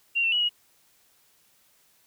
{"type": "tone with pitch steps", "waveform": "sine", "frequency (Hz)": [2765, 2697, 2927, 2895], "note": ["F7", "E7", "F#7", "F#7"], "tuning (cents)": [-18, 39, -19, -38], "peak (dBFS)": -21, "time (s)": [0.15, 0.494], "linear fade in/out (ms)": 20, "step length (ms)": 86, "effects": ["white hiss -63 dBFS RMS until 2.06 s"]}